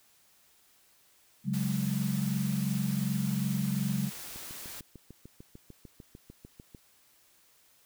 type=chord; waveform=sine; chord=C# suspended fourth; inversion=none; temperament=equal; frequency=138.59 / 185 / 207.7 Hz; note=C#3 / F#3 / G#3; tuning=0 / 0 / 0 cents; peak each=-32 dBFS; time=1.44-4.11 s; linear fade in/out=50 ms
type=noise; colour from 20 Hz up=white; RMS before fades=-43 dBFS; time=1.53-4.81 s; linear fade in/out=10 ms
type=click train; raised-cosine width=3 ms; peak=-34 dBFS; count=17; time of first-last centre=4.36-6.748 s; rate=6.7 Hz
effects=white hiss -64 dBFS RMS until 7.85 s